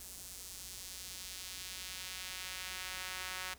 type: tone with high-pass filter sweep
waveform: sawtooth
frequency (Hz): 185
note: F#3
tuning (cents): 0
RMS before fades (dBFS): -45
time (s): 0-3.54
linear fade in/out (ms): 5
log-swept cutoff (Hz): 7600 to 1500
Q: 0.84
effects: added 60 Hz sine -60 dBFS peak until 3.58 s + pink hiss -60 dBFS RMS until 3.58 s